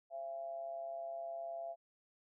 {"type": "tone with amplitude modulation", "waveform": "sine", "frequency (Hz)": 676, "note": "E5", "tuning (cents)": 43, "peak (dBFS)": -38, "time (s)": [0.1, 1.76], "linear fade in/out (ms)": 50, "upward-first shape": "sine", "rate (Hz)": 139, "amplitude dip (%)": 55, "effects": []}